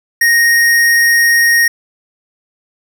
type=tone; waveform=square; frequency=1864.7 Hz; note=A#6; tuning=in tune; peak=-8 dBFS; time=0.21-1.68 s; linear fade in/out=5 ms; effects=none